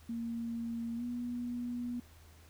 sine tone with pitch glide, 231.8 to 242.2 Hz, A#3 to B3, -10 to -34 cents, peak -35 dBFS, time 0.09-2 s, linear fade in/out 5 ms, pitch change +76 cents, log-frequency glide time 0.96-1.03 s, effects added 80 Hz sine -57 dBFS peak until 2.49 s + pink hiss -62 dBFS RMS until 2.49 s

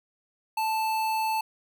square tone with notch filter, 880 Hz, A5, in tune, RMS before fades -27 dBFS, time 0.57-1.41 s, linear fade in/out 5 ms, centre 6700 Hz, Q 1.9, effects none

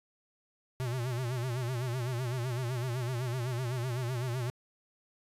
square tone with vibrato, 124 Hz, B2, 7 cents sharp, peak -32 dBFS, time 0.8-4.5 s, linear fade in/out 0 ms, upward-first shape sine, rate 7.9 Hz, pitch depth 110 cents each way, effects resampled to 32000 Hz

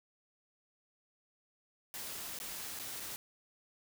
white noise with dropouts, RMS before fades -43 dBFS, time 1.94-3.16 s, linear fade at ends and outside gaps 0 ms, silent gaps 2.388-2.401 / 2.79-2.797 / 2.999-3.003 s, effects none

